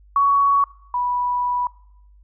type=tone pair in turn; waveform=sine; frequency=1121 / 982.1 Hz; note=C#6 / B5; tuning=+19 / -10 cents; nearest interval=major second; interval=229 cents; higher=first; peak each=-13 / -19 dBFS; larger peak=first; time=0.16-0.64 / 0.94-1.67 s; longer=second; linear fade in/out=2 ms; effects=noise-tail reverb RT60 0.8 s tail -22 dB re dry + added 50 Hz sine -47 dBFS peak until 2.23 s